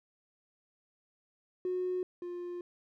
triangle tone pair in turn, 365 / 352.4 Hz, F#4 / F4, -24 / +16 cents, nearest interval minor second, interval 60 cents, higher first, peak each -27 / -35 dBFS, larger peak first, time 1.65-2.03 / 2.22-2.61 s, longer second, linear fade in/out 2 ms, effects tanh soft clip ceiling -28 dBFS

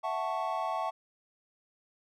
triangle chord, F# minor seventh, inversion third, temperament equal, 659.3 / 740 / 880 / 1108.7 Hz, E5 / F#5 / A5 / C#6, 0 / 0 / 0 / 0 cents, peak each -34 dBFS, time 0.03-0.91 s, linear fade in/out 20 ms, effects none

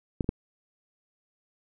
clicks, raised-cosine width 3 ms, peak -12 / -30 / -11 dBFS, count 3, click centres 0.208 / 0.244 / 0.291 s, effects none

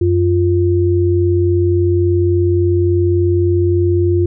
sine tone pair together, 92.28 / 348.8 Hz, F#2 / F4, -4 / -2 cents, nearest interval octave + major seventh, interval 2302 cents, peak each -13 dBFS, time 0.01-4.26 s, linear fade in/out 5 ms, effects none

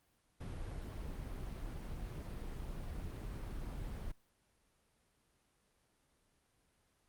brown noise, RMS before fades -43 dBFS, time 0.4-4.12 s, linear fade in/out 10 ms, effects pink hiss -75 dBFS RMS until 7.08 s + Opus 32 kbps

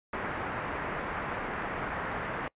white low-pass noise, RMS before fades -35 dBFS, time 0.13-2.48 s, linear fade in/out 2 ms, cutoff 1800 Hz, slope 24 dB/octave, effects noise-tail reverb RT60 0.1 s tail -24 dB re dry + resampled to 8000 Hz

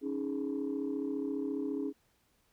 sine chord, C# suspended second, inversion none, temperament just, 277.2 / 311.8 / 415.8 Hz, C#4 / D#4 / G#4, 0 / +4 / +2 cents, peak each -34 / -37 / -37 dBFS, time 0.01-1.93 s, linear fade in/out 50 ms, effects tanh soft clip ceiling -26 dBFS + pink hiss -72 dBFS RMS until 2.52 s

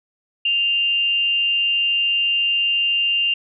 sine tone with frequency modulation, 2794 Hz, F7, in tune, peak -16 dBFS, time 0.45-3.34 s, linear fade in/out 5 ms, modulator 261 Hz, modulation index 0.22, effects none

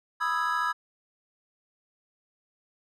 triangle chord, E major seventh, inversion second, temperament equal, 987.8 / 1244.5 / 1318.5 / 1661.2 Hz, B5 / D#6 / E6 / G#6, 0 / 0 / 0 / 0 cents, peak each -29 dBFS, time 0.2-0.73 s, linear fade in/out 20 ms, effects none

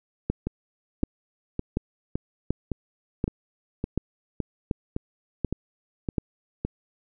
two click trains, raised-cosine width 3 ms, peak -14 / -11 dBFS, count 12 / 9, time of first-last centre 0.47-6.65 / 0.3-6.182 s, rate 1.78 / 1.36 Hz, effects none

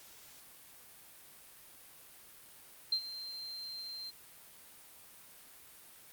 sine tone with ADSR envelope, 4148 Hz, C8, 16 cents flat, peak -26 dBFS, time 2.92-4.11 s, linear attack 5 ms, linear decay 71 ms, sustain -15 dB, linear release 17 ms, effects white hiss -56 dBFS RMS until 6.12 s + Opus 48 kbps

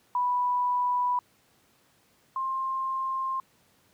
sine tone pair in turn, 986 / 1057.8 Hz, B5 / C6, -3 / +19 cents, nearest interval minor second, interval 122 cents, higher second, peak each -23 / -27 dBFS, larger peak first, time 0.15-1.19 / 2.36-3.4 s, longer neither, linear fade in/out 2 ms, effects pink hiss -64 dBFS RMS until 3.93 s + high-pass 100 Hz 12 dB/octave

